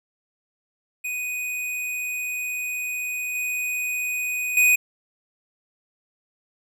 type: tone with level steps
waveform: square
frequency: 2489 Hz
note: D#7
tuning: in tune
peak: -27 / -25 / -15 dBFS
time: 1.04-4.76 s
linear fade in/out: 10 ms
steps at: 3.35 / 4.57 s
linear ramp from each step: 2 ms
effects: none